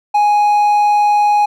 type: tone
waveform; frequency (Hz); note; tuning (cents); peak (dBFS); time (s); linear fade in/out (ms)
triangle; 830.6; G#5; 0; -7; 0.14-1.46; 10
effects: none